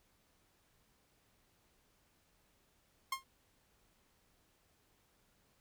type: tone with exponential decay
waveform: sawtooth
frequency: 1066 Hz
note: C6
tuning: 32 cents sharp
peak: -28 dBFS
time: 3.12-3.24 s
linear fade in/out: 5 ms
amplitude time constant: 25 ms
effects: pink hiss -73 dBFS RMS until 5.6 s